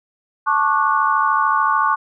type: chord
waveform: sine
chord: D major seventh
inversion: second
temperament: just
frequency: 881 / 1101.2 / 1174.7 / 1468.3 Hz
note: A5 / C#6 / D6 / F#6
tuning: +2 / -12 / 0 / -14 cents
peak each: -21 / -17 / -20 / -22 dBFS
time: 0.46-1.96 s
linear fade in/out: 20 ms
effects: none